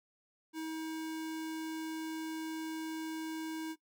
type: tone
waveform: square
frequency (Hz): 318.8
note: D#4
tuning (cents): +42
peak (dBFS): -38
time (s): 0.53-3.76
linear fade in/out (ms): 50
effects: noise-tail reverb RT60 0.1 s tail -17 dB re dry